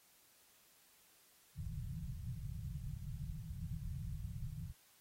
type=low-pass noise; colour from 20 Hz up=white; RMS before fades=-44 dBFS; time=1.55-4.73 s; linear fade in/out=50 ms; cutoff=170 Hz; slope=96 dB/octave; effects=white hiss -68 dBFS RMS until 5 s + AAC 48 kbps